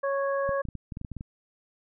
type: harmonic tone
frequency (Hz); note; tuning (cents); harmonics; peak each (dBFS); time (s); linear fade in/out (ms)
553; C#5; -4; 1 / 2 / 3; -26 / -32 / -36; 0.03-0.62; 10
type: clicks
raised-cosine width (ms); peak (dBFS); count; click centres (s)
5; -24; 11; 0.492 / 0.653 / 0.687 / 0.753 / 0.922 / 0.971 / 1.014 / 1.048 / 1.117 / 1.167 / 1.209
effects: none